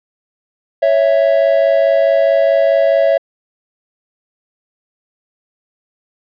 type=tone pair together; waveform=triangle; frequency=555 / 659.7 Hz; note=C#5 / E5; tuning=+2 / +1 cents; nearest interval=minor third; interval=299 cents; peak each=-10 dBFS; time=0.82-3.18 s; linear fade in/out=10 ms; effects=resampled to 11025 Hz